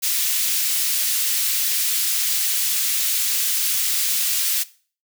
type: high-pass noise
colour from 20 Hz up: white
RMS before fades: -21 dBFS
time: 0.02-4.64 s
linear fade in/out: 20 ms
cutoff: 2600 Hz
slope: 12 dB/octave
effects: noise-tail reverb RT60 0.4 s tail -18 dB re dry